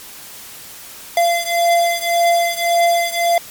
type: beating tone pair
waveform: square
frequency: 686 / 687.8 Hz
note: F5 / F5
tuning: -31 / -27 cents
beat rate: 1.8 Hz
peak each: -16 / -18 dBFS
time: 1.17-3.38 s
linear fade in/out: 2 ms
effects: white hiss -36 dBFS RMS until 3.5 s + MP3 96 kbps